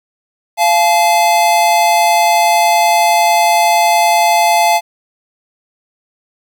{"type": "tone pair together", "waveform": "square", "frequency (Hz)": [690.8, 860], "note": ["F5", "A5"], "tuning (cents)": [-19, -40], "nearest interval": "major third", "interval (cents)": 379, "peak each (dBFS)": -12, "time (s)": [0.57, 4.81], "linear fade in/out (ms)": 50, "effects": ["8-bit"]}